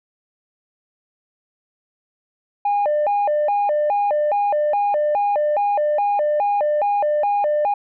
sine tone with vibrato, 698.5 Hz, F5, in tune, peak -14 dBFS, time 2.65-7.74 s, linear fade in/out 5 ms, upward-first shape square, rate 2.4 Hz, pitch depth 270 cents each way, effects tanh soft clip ceiling -14 dBFS

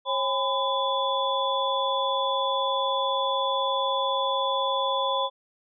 sine tone cluster, 542 / 811 / 1008 / 3443 Hz, C#5 / G#5 / B5 / A7, -39 / -41 / +35 / -38 cents, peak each -28 / -33 / -26 / -30 dBFS, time 0.05-5.3 s, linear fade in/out 50 ms, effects none

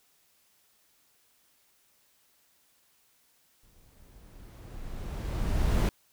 brown noise with exponential growth, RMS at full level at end -22 dBFS, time 3.63-5.89 s, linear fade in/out 1 ms, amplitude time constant 490 ms, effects white hiss -67 dBFS RMS until 6.12 s

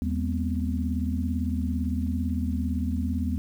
sine tone cluster, 79.5 / 199.4 / 239.6 / 257.4 Hz, D#2 / G3 / A#3 / C4, +38 / +30 / +48 / -28 cents, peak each -27 / -32 / -31 / -33 dBFS, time 0.02-3.38 s, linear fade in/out 0 ms, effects 9-bit

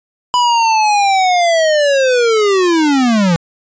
square linear sweep, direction down, 993 to 163 Hz, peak -10 dBFS, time 0.34-3.36 s, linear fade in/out 0 ms, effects resampled to 16000 Hz

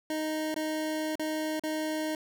25% pulse tone with dropouts, 311.1 Hz, D#4, in tune, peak -26 dBFS, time 0.1-2.15 s, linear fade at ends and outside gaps 2 ms, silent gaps 0.543-0.562 / 1.155-1.195 / 1.596-1.636 s, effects none

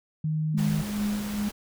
sine tone, 155.56 Hz, D#3, in tune, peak -24 dBFS, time 0.24-0.82 s, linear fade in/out 5 ms
sine tone with tremolo, 207.7 Hz, G#3, in tune, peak -24 dBFS, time 0.54-1.49 s, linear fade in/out 5 ms, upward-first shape sine, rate 2.4 Hz, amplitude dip 55%
pink noise, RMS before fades -38 dBFS, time 0.57-1.52 s, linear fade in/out 20 ms
effects none

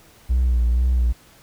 triangle tone with vibrato, 60.8 Hz, B1, 26 cents flat, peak -12 dBFS, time 0.29-1.13 s, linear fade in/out 20 ms, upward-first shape sine, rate 2.1 Hz, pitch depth 64 cents each way, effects tanh soft clip ceiling -11 dBFS + pink hiss -51 dBFS RMS until 1.42 s

